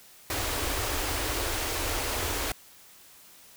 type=band-stop noise; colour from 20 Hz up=pink; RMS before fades=-30 dBFS; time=0.3-2.52 s; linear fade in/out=2 ms; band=110 to 270 Hz; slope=48 dB/octave; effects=white hiss -53 dBFS RMS until 3.56 s